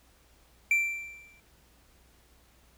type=tone with exponential decay; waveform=triangle; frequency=2349 Hz; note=D7; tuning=in tune; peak=-18 dBFS; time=0.71-1.4 s; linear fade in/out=2 ms; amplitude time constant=150 ms; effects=added 60 Hz sine -63 dBFS peak until 2.77 s + pink hiss -63 dBFS RMS until 2.77 s